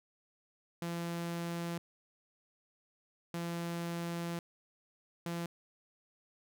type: tone bursts at uneven times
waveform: sawtooth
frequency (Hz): 170.3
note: F3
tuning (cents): -43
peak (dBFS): -32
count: 3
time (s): 0.82-1.78 / 3.34-4.39 / 5.26-5.46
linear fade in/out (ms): 2
effects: none